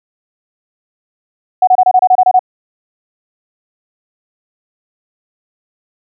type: tone bursts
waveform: sine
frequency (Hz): 740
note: F#5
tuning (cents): 0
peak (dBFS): -4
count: 10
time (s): 1.62-2.393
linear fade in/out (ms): 5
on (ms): 53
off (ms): 27
effects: none